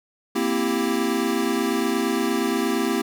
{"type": "chord", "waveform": "square", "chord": "C dominant seventh", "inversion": "third", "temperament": "equal with one note detuned", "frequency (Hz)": [233.1, 261.6, 330.8, 392], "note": ["Bb3", "C4", "E4", "G4"], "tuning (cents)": [0, 0, 6, 0], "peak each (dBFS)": -27, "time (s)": [0.35, 3.02], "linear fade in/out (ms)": 10, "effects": []}